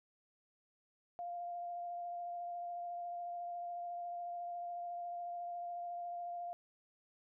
sine tone with vibrato, 698.5 Hz, F5, in tune, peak -40 dBFS, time 1.19-6.53 s, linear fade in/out 0 ms, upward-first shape sine, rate 14 Hz, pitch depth 13 cents each way, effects none

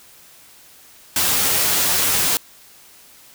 white noise with comb filter, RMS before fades -18 dBFS, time 1.16-2.37 s, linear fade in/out 2 ms, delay 11 ms, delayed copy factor +0.5, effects white hiss -47 dBFS RMS until 3.34 s

